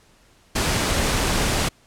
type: noise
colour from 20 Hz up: pink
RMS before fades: -21 dBFS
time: 0.55-1.69 s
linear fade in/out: 10 ms
effects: pink hiss -56 dBFS RMS until 1.86 s + low-pass 10000 Hz 12 dB/octave